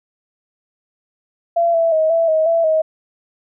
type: tone with pitch steps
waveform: sine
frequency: 680 / 663 / 632 / 663 / 632 / 666 / 632 Hz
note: F5 / E5 / D#5 / E5 / D#5 / E5 / D#5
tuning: -46 / +10 / +27 / +10 / +27 / +18 / +27 cents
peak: -12 dBFS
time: 1.56-2.82 s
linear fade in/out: 10 ms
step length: 180 ms
effects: none